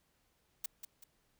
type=noise with echo; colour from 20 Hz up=blue; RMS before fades=-37 dBFS; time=0.64-0.66 s; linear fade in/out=5 ms; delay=190 ms; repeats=2; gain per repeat=-8 dB; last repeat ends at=1.04 s; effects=pink hiss -75 dBFS RMS until 1.39 s